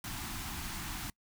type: band-stop noise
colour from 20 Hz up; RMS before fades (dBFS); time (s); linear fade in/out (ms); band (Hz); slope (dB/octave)
pink; -40; 0.04-1.1; 2; 340 to 730; 48
effects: noise-tail reverb RT60 0.1 s tail -25 dB re dry